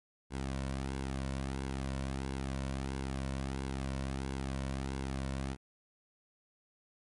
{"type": "tone with flanger", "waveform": "sawtooth", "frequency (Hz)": 67, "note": "C2", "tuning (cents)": 42, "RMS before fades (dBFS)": -37, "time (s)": [0.3, 5.57], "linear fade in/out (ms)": 50, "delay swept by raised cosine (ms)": [1.6, 2.48], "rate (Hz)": 1.5, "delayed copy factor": -0.5, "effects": ["MP3 48 kbps"]}